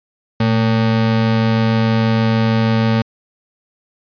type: ring-modulated tone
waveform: square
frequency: 169.8 Hz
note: F3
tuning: 48 cents flat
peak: -10 dBFS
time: 0.4-3.02 s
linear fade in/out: 5 ms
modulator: 53.2 Hz
effects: resampled to 11025 Hz